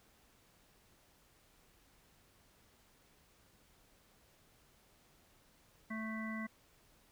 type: harmonic tone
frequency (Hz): 220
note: A3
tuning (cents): 0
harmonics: 1 / 3 / 5 / 7 / 9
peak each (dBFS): -40 / -52 / -49 / -53 / -45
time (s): 5.9-6.47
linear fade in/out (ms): 10
effects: pink hiss -68 dBFS RMS until 7.11 s